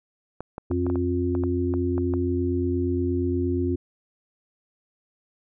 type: clicks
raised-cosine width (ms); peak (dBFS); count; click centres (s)
1; -19; 11; 0.406 / 0.581 / 0.714 / 0.866 / 0.9 / 0.957 / 1.351 / 1.437 / 1.739 / 1.98 / 2.138
type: harmonic tone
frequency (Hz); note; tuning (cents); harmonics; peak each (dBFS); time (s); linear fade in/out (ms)
88.5; F2; +23; 1 / 3 / 4; -26 / -26 / -26; 0.7-3.76; 10
effects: none